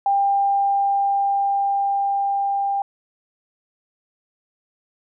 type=tone with level ramp; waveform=sine; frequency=796 Hz; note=G5; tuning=26 cents sharp; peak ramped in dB=-15 to -19 dBFS; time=0.06-2.82 s; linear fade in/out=2 ms; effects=none